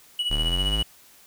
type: tone with tremolo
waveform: triangle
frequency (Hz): 2932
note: F#7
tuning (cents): -16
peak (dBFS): -20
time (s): 0.19-0.83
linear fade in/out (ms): 2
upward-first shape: sine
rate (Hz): 15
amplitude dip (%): 65
type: linear sweep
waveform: square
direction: up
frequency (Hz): 34.65 to 55.7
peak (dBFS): -25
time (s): 0.3-0.83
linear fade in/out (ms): 10
effects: white hiss -53 dBFS RMS until 1.26 s